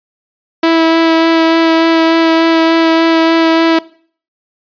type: tone with vibrato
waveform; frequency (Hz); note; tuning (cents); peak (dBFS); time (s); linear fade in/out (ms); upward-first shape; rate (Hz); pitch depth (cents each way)
sawtooth; 327.3; E4; -12; -3; 0.63-3.79; 5; sine; 3.4; 11
effects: noise-tail reverb RT60 0.5 s tail -21 dB re dry + resampled to 11025 Hz